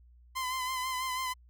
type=tone with vibrato; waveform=sawtooth; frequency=1026 Hz; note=C6; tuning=34 cents flat; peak=-28 dBFS; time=0.35-1.34 s; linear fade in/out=20 ms; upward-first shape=sine; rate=6.1 Hz; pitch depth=38 cents each way; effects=added 60 Hz sine -55 dBFS peak until 1.49 s